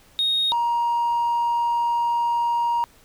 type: tone pair in turn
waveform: triangle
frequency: 3729 / 943.4 Hz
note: A#7 / A#5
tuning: 0 / +20 cents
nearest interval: 2 octaves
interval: 2380 cents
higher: first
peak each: -16 dBFS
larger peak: neither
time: 0.19-0.52 / 0.52-2.84 s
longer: second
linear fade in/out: 0 ms
effects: tanh soft clip ceiling -15 dBFS + pink hiss -54 dBFS RMS until 3.04 s